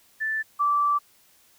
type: tone pair in turn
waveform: sine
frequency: 1760 / 1163.8 Hz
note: A6 / D6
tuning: 0 / -16 cents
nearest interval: perfect fifth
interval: 716 cents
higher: first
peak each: -24 / -19 dBFS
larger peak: second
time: 0.2-0.43 / 0.59-0.99 s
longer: second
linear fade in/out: 20 ms
effects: white hiss -59 dBFS RMS until 1.58 s